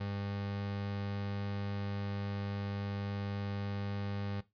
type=tone; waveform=30% pulse; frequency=100.4 Hz; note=G2; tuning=42 cents sharp; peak=-33 dBFS; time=0-4.41 s; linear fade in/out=10 ms; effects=noise-tail reverb RT60 0.2 s tail -17 dB re dry + resampled to 11025 Hz